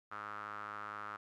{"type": "tone with band-pass filter", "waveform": "sawtooth", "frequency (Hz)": 104.4, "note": "G#2", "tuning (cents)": 10, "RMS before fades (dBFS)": -45, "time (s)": [0.11, 1.17], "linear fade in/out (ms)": 10, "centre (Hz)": 1300, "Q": 6.1, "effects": []}